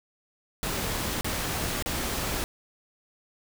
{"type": "noise bursts", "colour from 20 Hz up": "pink", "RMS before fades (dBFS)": -30, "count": 3, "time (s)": [0.63, 2.44], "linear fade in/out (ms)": 0, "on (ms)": 580, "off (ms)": 35, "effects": []}